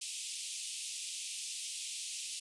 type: band-pass noise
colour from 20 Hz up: white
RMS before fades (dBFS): -42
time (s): 0.01-2.4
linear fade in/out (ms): 10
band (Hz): 2500 to 10000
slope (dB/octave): 48
effects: resampled to 24000 Hz